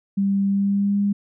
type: tone with pitch glide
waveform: sine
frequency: 197.5 to 201.9 Hz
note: G3 to G#3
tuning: +13 to -49 cents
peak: -17 dBFS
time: 0.17-1.13 s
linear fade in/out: 10 ms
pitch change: +38 cents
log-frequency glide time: 0.47-0.98 s
effects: none